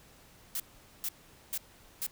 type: noise bursts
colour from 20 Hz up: blue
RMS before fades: -34 dBFS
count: 4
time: 0.55-2.066 s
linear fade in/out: 2 ms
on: 49 ms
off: 440 ms
effects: pink hiss -58 dBFS RMS until 2.11 s